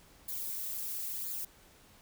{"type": "noise with flanger", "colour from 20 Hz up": "violet", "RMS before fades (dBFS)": -38, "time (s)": [0.28, 1.45], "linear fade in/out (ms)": 5, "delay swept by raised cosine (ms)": [0.34, 4.14], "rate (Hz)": 0.99, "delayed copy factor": -0.75, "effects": ["pink hiss -60 dBFS RMS until 2.01 s"]}